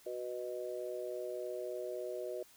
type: harmonic tone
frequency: 123.47 Hz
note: B2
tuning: in tune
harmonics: 3 / 4 / 5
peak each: -42 / -43 / -42 dBFS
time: 0.06-2.43 s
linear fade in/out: 5 ms
effects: white hiss -62 dBFS RMS until 2.56 s